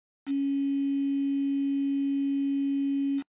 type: tone with quantisation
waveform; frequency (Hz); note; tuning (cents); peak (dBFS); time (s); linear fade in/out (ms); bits
sine; 277.5; C#4; +2; -24; 0.26-3.23; 50; 7
effects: noise-tail reverb RT60 0.1 s tail -25 dB re dry + resampled to 8000 Hz